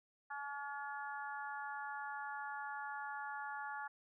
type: harmonic tone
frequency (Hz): 284.1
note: C#4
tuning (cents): +43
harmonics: 3 / 4 / 5 / 6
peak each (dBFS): -45 / -50 / -47 / -49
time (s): 0.3-3.88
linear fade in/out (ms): 10
effects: none